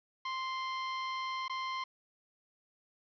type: tone with dropouts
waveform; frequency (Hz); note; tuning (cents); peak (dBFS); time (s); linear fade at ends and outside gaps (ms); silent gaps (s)
sawtooth; 1046.5; C6; 0; -31; 0.25-1.84; 5; 1.481-1.496
effects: resampled to 11025 Hz + 10-bit